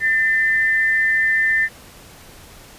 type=tone pair together; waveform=sine; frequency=1792.7 / 2037 Hz; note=A6 / C7; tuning=+32 / -47 cents; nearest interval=major second; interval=221 cents; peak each=-15 / -22 dBFS; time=0-1.69 s; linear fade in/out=50 ms; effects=pink hiss -43 dBFS RMS until 2.78 s + resampled to 32000 Hz